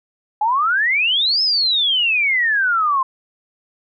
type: exponential two-way sweep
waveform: sine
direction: up then down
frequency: 821 to 5274 to 1031 Hz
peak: -14 dBFS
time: 0.41-3.03 s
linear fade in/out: 5 ms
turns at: 1.42 s
effects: none